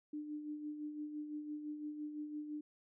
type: tone with tremolo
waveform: sine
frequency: 299.6 Hz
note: D4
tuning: 35 cents sharp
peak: -39 dBFS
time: 0.13-2.61 s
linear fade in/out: 5 ms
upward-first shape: sine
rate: 5.9 Hz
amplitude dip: 50%
effects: none